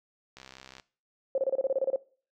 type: click train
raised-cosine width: 0.2 ms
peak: -29 dBFS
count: 29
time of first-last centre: 0.37-0.798 s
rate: 65.4 Hz
type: tone bursts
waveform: sine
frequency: 535 Hz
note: C5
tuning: 38 cents sharp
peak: -23 dBFS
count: 11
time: 1.35-1.96 s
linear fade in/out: 2 ms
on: 30 ms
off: 28 ms
effects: noise-tail reverb RT60 0.4 s tail -20 dB re dry